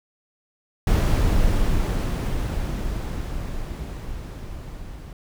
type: noise with level ramp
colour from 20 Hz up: brown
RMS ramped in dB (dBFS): -17 to -37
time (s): 0.87-5.13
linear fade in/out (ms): 2
effects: none